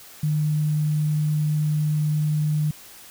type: tone with sample-and-hold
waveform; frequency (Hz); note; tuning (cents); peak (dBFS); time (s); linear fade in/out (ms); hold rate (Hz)
sine; 151.6; D#3; -45; -19; 0.23-2.71; 5; 11025
effects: white hiss -45 dBFS RMS until 3.1 s